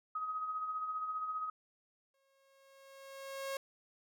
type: tone with tremolo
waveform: sine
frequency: 1261 Hz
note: D#6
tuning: 23 cents sharp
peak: -34 dBFS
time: 0.15-1.5 s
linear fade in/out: 5 ms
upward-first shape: sine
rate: 15 Hz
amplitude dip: 45%
type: tone with exponential growth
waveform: sawtooth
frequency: 544 Hz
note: C#5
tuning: 33 cents flat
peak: -32 dBFS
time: 2.14-3.57 s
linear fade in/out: 2 ms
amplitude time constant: 310 ms
effects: none